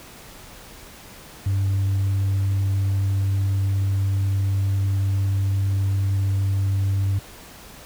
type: tone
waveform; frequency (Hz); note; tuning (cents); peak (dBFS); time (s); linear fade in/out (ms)
sine; 97.8; G2; -4; -16; 1.46-7.19; 5
effects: tanh soft clip ceiling -17 dBFS + pink hiss -43 dBFS RMS until 7.85 s